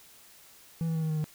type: tone with pitch steps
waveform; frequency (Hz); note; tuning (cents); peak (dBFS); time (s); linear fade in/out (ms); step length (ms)
triangle; 164.81 / 162.45 / 160.12 / 157.82 / 155.56 / 153.33; E3 / E3 / D#3 / D#3 / D#3 / D#3; 0 / -25 / +50 / +25 / 0 / -25; -25; 0.81-1.242; 0; 72
effects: white hiss -55 dBFS RMS until 1.34 s